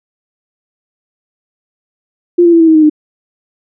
sine tone with pitch steps, 349.3 / 341.3 / 333.5 / 325.9 / 318.5 / 311.2 / 304.1 Hz, F4 / F4 / E4 / E4 / D#4 / D#4 / D#4, 0 / -40 / +20 / -20 / +41 / 0 / -40 cents, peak -3 dBFS, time 2.38-2.898 s, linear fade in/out 10 ms, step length 74 ms, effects none

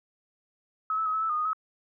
sine tone with pitch steps, 1284 / 1310 / 1268 / 1299 / 1314 / 1227 / 1236 / 1283 Hz, E6 / E6 / D#6 / E6 / E6 / D#6 / D#6 / E6, -46 / -11 / +32 / -26 / -6 / -25 / -12 / -47 cents, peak -25 dBFS, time 0.9-1.532 s, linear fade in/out 2 ms, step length 79 ms, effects none

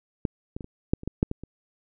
clicks, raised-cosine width 3 ms, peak -11 / -20 / -23 / -28 / -7 / -27 / -16 / -7 / -16 / -25 dBFS, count 10, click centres 0.252 / 0.565 / 0.608 / 0.644 / 0.935 / 1.034 / 1.076 / 1.229 / 1.314 / 1.436 s, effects none

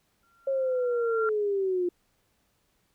sine tone with exponential growth, 1378 Hz, F6, 24 cents flat, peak -26 dBFS, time 0.23-1.29 s, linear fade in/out 1 ms, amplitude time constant 230 ms
sine linear sweep, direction down, 546 to 349.2 Hz, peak -24 dBFS, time 0.47-1.89 s, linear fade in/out 5 ms
effects pink hiss -71 dBFS RMS until 2.94 s

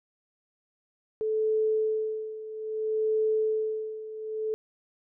sine tone with tremolo, 435.4 Hz, A4, 18 cents flat, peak -22 dBFS, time 1.21-4.54 s, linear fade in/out 0 ms, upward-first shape sine, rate 0.61 Hz, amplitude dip 80%, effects none

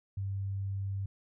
sine tone, 98 Hz, G2, in tune, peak -32 dBFS, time 0.17-1.06 s, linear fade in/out 5 ms, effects none

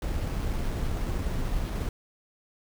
brown noise with sample-and-hold, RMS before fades -29 dBFS, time 0.02-1.89 s, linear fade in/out 2 ms, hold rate 7350 Hz, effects none

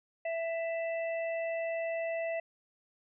harmonic tone, 662 Hz, E5, 7 cents sharp, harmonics 1 / 3 / 4, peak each -32 / -42 / -44 dBFS, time 0.25-2.4 s, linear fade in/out 5 ms, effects none

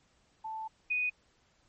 sine tone pair in turn, 880 / 2485 Hz, A5 / D#7, 0 / -3 cents, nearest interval octave + tritone, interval 1797 cents, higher second, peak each -36 / -28 dBFS, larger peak second, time 0.44-0.68 / 0.9-1.1 s, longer first, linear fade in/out 10 ms, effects pink hiss -69 dBFS RMS until 1.68 s + MP3 32 kbps

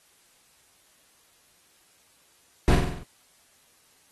brown noise with echo, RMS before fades -17 dBFS, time 2.68-2.75 s, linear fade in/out 0 ms, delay 47 ms, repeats 6, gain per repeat -4 dB, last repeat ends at 3.032 s, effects white hiss -61 dBFS RMS until 4.11 s + AAC 32 kbps

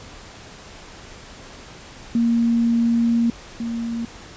sine tone pair in turn, 233.1 / 232 Hz, A#3 / A#3, 0 / -8 cents, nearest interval unison, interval 8 cents, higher first, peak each -15 / -23 dBFS, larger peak first, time 2.15-3.3 / 3.6-4.05 s, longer first, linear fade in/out 2 ms, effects pink hiss -41 dBFS RMS until 4.36 s + resampled to 16000 Hz

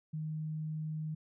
sine tone, 155.56 Hz, D#3, in tune, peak -35 dBFS, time 0.13-1.15 s, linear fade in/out 10 ms, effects none

